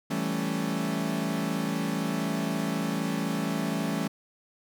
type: chord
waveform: 40% pulse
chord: A dominant seventh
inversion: second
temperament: equal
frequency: 164.81 / 196 / 220 / 277.2 Hz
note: E3 / G3 / A3 / C#4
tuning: 0 / 0 / 0 / 0 cents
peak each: -32 dBFS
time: 0.1-4.08 s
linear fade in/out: 10 ms
effects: none